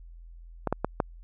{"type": "clicks", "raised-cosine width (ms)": 1, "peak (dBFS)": [-13, -11, -11, -9], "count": 4, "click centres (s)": [0.673, 0.726, 0.846, 1.002], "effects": ["added 42 Hz sine -44 dBFS peak until 1.23 s"]}